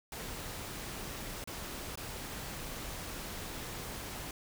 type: noise with dropouts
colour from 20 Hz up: pink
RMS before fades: -42 dBFS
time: 0.12-4.31 s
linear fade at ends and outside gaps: 2 ms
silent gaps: 1.441-1.474 / 1.956-1.974 s
effects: none